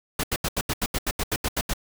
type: noise bursts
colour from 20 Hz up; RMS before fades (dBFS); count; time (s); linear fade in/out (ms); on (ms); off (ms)
pink; -25; 13; 0.19-1.736; 5; 46; 79
effects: none